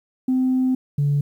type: tone pair in turn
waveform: sine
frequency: 257.6 / 143.74 Hz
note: C4 / D3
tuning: -27 / -37 cents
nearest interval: minor seventh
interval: 1010 cents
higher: first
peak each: -15 dBFS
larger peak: neither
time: 0.28-0.75 / 0.98-1.21 s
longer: first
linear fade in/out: 5 ms
effects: tanh soft clip ceiling -13 dBFS + 9-bit